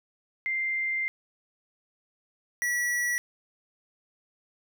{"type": "tone pair in turn", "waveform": ["sine", "square"], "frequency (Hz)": [2093, 1939.9], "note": ["C7", "B6"], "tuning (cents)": [0, -32], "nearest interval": "minor second", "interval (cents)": 132, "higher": "first", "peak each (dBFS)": -26, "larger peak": "neither", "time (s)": [[0.46, 1.08], [2.62, 3.18]], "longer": "first", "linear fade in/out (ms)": 0, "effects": []}